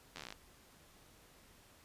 slowing click train, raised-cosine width 0.2 ms, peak -28 dBFS, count 12, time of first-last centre 0.16-0.325 s, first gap 11 ms, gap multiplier 1.06, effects pink hiss -63 dBFS RMS until 1.84 s + resampled to 32000 Hz

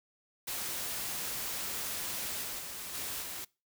white noise with level steps, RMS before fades -37 / -39 / -42 / -38 / -41 dBFS, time 0.47-3.45 s, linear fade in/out 10 ms, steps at 2.42 / 2.58 / 2.93 / 3.21 s, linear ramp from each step 20 ms, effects noise-tail reverb RT60 0.3 s tail -24 dB re dry

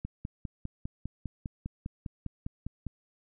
click train, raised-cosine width 5 ms, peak -23 dBFS, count 15, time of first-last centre 0.05-2.867 s, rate 4.97 Hz, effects none

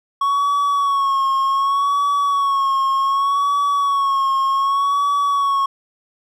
triangle tone with vibrato, 1109 Hz, C#6, in tune, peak -13 dBFS, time 0.21-5.66 s, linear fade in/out 5 ms, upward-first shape sine, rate 0.66 Hz, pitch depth 47 cents each way, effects none

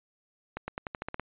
accelerating click train, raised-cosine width 0.5 ms, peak -19 dBFS, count 9, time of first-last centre 0.57-1.196 s, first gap 110 ms, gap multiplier 0.9, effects resampled to 8000 Hz

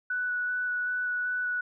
sine tone with vibrato, 1480 Hz, F#6, in tune, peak -27 dBFS, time 0.1-1.61 s, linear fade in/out 5 ms, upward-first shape square, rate 2.6 Hz, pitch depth 8 cents each way, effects none

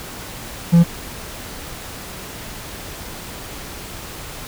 triangle tone, 170 Hz, F3, 46 cents flat, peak -5 dBFS, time 0.72-0.84 s, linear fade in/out 20 ms, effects pink hiss -33 dBFS RMS until 4.47 s

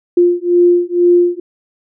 sine beating tone pair, 350 / 352.1 Hz, F4 / F4, +4 / +14 cents, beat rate 2.1 Hz, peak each -11 dBFS, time 0.17-1.4 s, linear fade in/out 5 ms, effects none

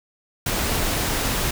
pink noise, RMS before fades -23 dBFS, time 0.46-1.51 s, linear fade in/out 5 ms, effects none

